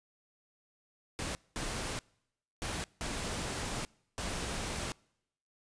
pink noise bursts at uneven times, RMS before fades -37 dBFS, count 5, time 1.19-1.35 / 1.56-1.99 / 2.62-2.84 / 3.01-3.85 / 4.18-4.92 s, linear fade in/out 0 ms, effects noise-tail reverb RT60 0.8 s tail -26 dB re dry + resampled to 22050 Hz

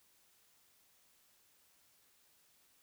silence, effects white hiss -70 dBFS RMS until 2.82 s

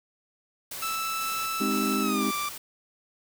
white noise with tremolo, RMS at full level -37 dBFS, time 0.71-2.58 s, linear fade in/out 5 ms, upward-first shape square, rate 2 Hz, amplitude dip 25%
sawtooth tone with pitch glide, 1318.5 to 1174.6 Hz, E6 to D6, 0 to 0 cents, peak -25 dBFS, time 0.82-2.49 s, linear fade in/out 5 ms, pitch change -200 cents, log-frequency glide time 2.01-2.24 s
triangle chord, Ab major seventh, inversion none, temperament equal, 207.7 / 261.6 / 311.1 / 392 Hz, Ab3 / C4 / Eb4 / G4, 0 / 0 / 0 / 0 cents, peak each -27 / -28 / -30 / -31 dBFS, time 1.6-2.31 s, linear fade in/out 10 ms
effects none

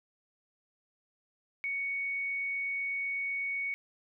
sine tone, 2228 Hz, C#7, 8 cents sharp, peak -31 dBFS, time 1.64-3.74 s, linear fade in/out 0 ms, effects none

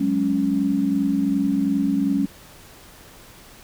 sine chord, F# suspended second, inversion none, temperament equal, 185 / 207.7 / 277.2 Hz, F#3 / G#3 / C#4, 0 / 0 / 0 cents, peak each -26 / -23 / -20 dBFS, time 0-2.26 s, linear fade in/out 10 ms, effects pink hiss -46 dBFS RMS until 3.63 s

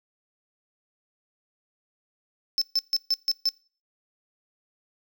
triangle tone bursts, 5274 Hz, E8, in tune, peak -19 dBFS, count 6, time 2.58-3.49 s, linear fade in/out 0 ms, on 35 ms, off 140 ms, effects noise-tail reverb RT60 0.4 s tail -23 dB re dry

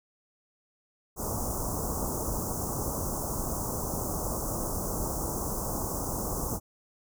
pink band-stop noise, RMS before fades -32 dBFS, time 1.16-6.6 s, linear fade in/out 50 ms, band 1200 to 5900 Hz, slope 48 dB/octave, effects none

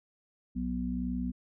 harmonic tone, 61.74 Hz, B1, in tune, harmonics 1 / 3 / 4, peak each -37 / -35 / -33 dBFS, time 0.55-1.32 s, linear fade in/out 20 ms, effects none

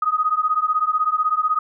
sine beating tone pair, 1243 / 1259 Hz, D#6 / D#6, -2 / +20 cents, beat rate 16 Hz, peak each -20 dBFS, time 0.02-1.59 s, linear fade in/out 5 ms, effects none

